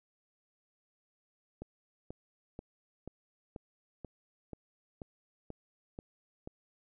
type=click train; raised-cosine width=2 ms; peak=-29 dBFS; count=11; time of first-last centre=1.62-6.474 s; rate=2.06 Hz; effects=none